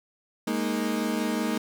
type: chord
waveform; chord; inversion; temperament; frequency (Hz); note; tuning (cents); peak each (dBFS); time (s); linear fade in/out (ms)
35% pulse; Ab suspended second; none; equal; 207.7 / 233.1 / 311.1; Ab3 / Bb3 / Eb4; 0 / 0 / 0; -29 / -27 / -29; 0.47-1.58; 5
effects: none